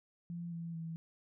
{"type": "tone with pitch steps", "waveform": "sine", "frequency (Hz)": [171.4, 167.58, 163.85], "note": ["F3", "E3", "E3"], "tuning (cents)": [-32, 29, -10], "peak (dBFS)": -39, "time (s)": [0.3, 0.96], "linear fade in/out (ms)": 0, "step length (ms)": 220, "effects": []}